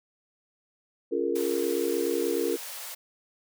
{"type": "chord", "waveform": "sine", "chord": "Bb minor seventh", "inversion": "first", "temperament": "just", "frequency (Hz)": [279.7, 349.6, 419.5, 466.2], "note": ["Db4", "F4", "Ab4", "Bb4"], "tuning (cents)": [16, 2, 17, 0], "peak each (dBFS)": [-33, -29, -31, -29], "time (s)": [1.11, 2.57], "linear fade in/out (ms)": 20}
{"type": "high-pass noise", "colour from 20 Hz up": "white", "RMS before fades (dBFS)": -39, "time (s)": [1.35, 2.95], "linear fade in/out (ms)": 10, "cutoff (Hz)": 470, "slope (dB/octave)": 96}
{"effects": []}